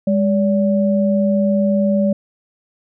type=tone pair together; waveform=sine; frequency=203 / 574.2 Hz; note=G#3 / D5; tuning=-39 / -39 cents; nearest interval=octave + tritone; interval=1800 cents; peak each=-14 / -18 dBFS; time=0.07-2.13 s; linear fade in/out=5 ms; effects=none